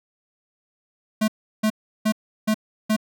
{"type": "tone bursts", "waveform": "square", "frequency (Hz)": 216.3, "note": "A3", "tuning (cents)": -29, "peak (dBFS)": -18, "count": 5, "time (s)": [1.21, 2.965], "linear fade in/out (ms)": 10, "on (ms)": 71, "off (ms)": 350, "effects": []}